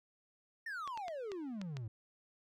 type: exponential sweep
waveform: triangle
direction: down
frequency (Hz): 1864.7 to 103.83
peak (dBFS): -38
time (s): 0.66-1.88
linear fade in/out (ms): 5
type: clicks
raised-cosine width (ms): 0.2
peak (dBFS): -29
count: 6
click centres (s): 0.876 / 0.975 / 1.082 / 1.318 / 1.615 / 1.769
effects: none